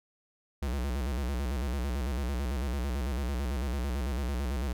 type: tone with vibrato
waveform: square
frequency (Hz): 65.41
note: C2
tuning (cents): 0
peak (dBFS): -30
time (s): 0.62-4.73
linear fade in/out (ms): 5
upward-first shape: square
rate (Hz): 9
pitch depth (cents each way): 130
effects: none